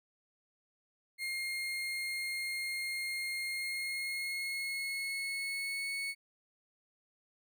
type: tone with pitch glide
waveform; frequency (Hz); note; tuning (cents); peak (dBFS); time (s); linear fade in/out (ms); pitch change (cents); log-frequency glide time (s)
35% pulse; 2131 to 2211; C7 to C#7; +31 to -5; -33; 1.18-6.15; 50; +64; 3.48-5.9
effects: none